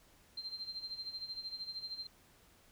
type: tone with tremolo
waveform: sine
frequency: 4150 Hz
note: C8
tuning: 15 cents flat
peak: -38 dBFS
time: 0.37-2.07 s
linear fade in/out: 5 ms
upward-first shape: sine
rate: 13 Hz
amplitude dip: 75%
effects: pink hiss -65 dBFS RMS until 2.71 s